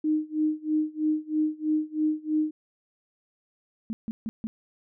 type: tone with tremolo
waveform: sine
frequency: 308.3 Hz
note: D#4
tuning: 16 cents flat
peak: -20 dBFS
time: 0.04-2.51 s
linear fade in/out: 5 ms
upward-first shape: sine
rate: 3.1 Hz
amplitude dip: 95%
type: tone bursts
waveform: sine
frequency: 222.1 Hz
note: A3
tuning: 16 cents sharp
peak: -28 dBFS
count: 4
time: 3.9-4.47 s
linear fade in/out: 0 ms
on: 30 ms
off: 150 ms
effects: none